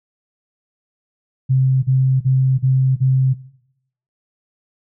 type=tone bursts; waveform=sine; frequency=131.5 Hz; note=C3; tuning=9 cents sharp; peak=-11 dBFS; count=5; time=1.49-3.342 s; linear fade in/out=20 ms; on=340 ms; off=38 ms; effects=noise-tail reverb RT60 0.8 s tail -20 dB re dry